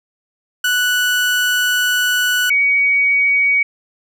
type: tone pair in turn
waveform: 30% pulse / sine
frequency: 1480 / 2253 Hz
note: F#6 / C#7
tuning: 0 / +28 cents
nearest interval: perfect fifth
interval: 728 cents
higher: second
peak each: -11 dBFS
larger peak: neither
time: 0.64-2.5 / 2.5-3.63 s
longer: first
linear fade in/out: 5 ms
effects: none